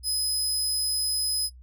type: tone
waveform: 25% pulse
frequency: 5050 Hz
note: D#8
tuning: 25 cents sharp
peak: -20 dBFS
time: 0.03-1.5 s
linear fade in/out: 50 ms
effects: noise-tail reverb RT60 0.1 s tail -18 dB re dry + added 62 Hz sine -45 dBFS peak until 1.62 s